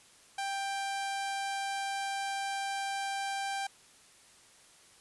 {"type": "tone", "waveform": "sawtooth", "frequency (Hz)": 788, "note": "G5", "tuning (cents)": 9, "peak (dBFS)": -29, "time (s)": [0.38, 3.67], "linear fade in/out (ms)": 5, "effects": ["white hiss -59 dBFS RMS until 5 s", "resampled to 24000 Hz"]}